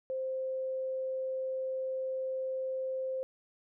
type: tone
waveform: sine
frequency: 523.3 Hz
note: C5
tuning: in tune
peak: -32 dBFS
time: 0.1-3.23 s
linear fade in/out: 0 ms
effects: none